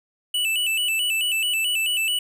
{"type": "tone with vibrato", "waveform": "square", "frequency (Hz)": 2794, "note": "F7", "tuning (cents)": 0, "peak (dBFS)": -21, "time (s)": [0.34, 2.19], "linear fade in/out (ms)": 5, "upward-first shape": "square", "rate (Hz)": 4.6, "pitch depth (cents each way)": 95, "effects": []}